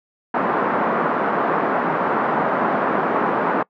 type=band-pass noise; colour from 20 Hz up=white; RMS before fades=-20 dBFS; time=0.34-3.63 s; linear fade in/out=5 ms; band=180 to 1300 Hz; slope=24 dB/octave; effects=noise-tail reverb RT60 0.1 s tail -24 dB re dry